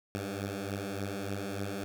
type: beating tone pair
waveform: 10% pulse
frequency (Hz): 97 / 100.4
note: G2 / G2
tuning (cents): -18 / +42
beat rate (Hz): 3.4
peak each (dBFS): -31 / -28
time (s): 0.15-1.84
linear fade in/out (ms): 0
effects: none